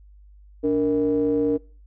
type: ring-modulated tone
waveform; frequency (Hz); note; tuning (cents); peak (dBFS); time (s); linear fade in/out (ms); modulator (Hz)
triangle; 87.31; F2; 0; -13; 0.63-1.58; 20; 377
effects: noise-tail reverb RT60 0.4 s tail -24 dB re dry + added 50 Hz sine -46 dBFS peak until 1.86 s